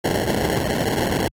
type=noise with sample-and-hold; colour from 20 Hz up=white; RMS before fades=-21 dBFS; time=0.04-1.28 s; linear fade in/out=5 ms; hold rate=1225 Hz; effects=high-pass 60 Hz 12 dB/octave + AAC 48 kbps